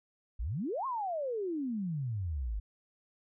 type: exponential two-way sweep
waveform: sine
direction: up then down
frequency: 46.74 to 1099 to 47.75 Hz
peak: -32 dBFS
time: 0.39-2.6 s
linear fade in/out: 10 ms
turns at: 0.86 s
effects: none